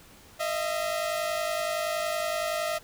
sawtooth tone pair together, 623 / 673.7 Hz, D#5 / E5, +2 / +38 cents, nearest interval minor second, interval 136 cents, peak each -26 / -27 dBFS, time 0.39-2.79 s, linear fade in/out 20 ms, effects pink hiss -53 dBFS RMS until 2.83 s

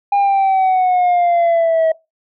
sine exponential sweep, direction down, 810 to 640 Hz, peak -8 dBFS, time 0.12-1.92 s, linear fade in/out 5 ms, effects noise-tail reverb RT60 0.2 s tail -21 dB re dry + tanh soft clip ceiling -10 dBFS

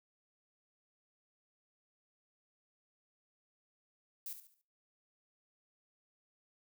violet noise with echo, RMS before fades -43 dBFS, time 4.26-4.33 s, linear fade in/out 2 ms, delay 71 ms, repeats 4, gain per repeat -9 dB, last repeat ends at 4.614 s, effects noise-tail reverb RT60 0.5 s tail -25 dB re dry

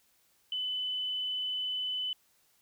sine tone, 3009 Hz, F#7, 28 cents sharp, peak -31 dBFS, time 0.52-2.13 s, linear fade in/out 2 ms, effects white hiss -69 dBFS RMS until 2.61 s

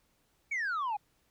sine exponential sweep, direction down, 2309 to 797 Hz, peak -28 dBFS, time 0.51-0.97 s, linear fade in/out 10 ms, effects tanh soft clip ceiling -29 dBFS + pink hiss -72 dBFS RMS until 1.3 s

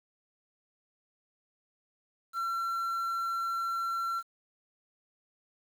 triangle tone with quantisation, 1357 Hz, E6, 50 cents sharp, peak -28 dBFS, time 2.33-4.23 s, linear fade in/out 50 ms, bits 9, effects none

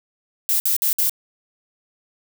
violet noise bursts, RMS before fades -19 dBFS, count 4, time 0.49-1.095 s, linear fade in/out 0 ms, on 110 ms, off 55 ms, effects none

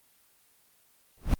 brown noise with exponential growth, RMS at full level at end -19 dBFS, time 1.17-1.34 s, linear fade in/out 2 ms, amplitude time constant 35 ms, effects white hiss -64 dBFS RMS until 1.39 s + Opus 24 kbps

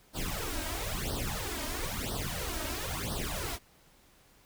pink noise with flanger, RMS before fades -35 dBFS, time 0.13-3.59 s, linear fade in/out 50 ms, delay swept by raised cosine 0.21 to 3.21 ms, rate 1 Hz, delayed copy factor +0.95, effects pink hiss -62 dBFS RMS until 4.45 s

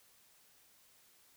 silence, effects white hiss -66 dBFS RMS until 1.36 s

